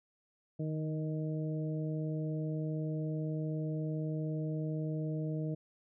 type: harmonic tone with a mistuned harmonic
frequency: 156 Hz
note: D#3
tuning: 5 cents sharp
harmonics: 1 / 2 / 3 / 4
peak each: -34 / -40 / -44 / -46 dBFS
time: 0.59-5.55 s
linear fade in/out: 10 ms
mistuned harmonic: 1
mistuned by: -16 cents
effects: none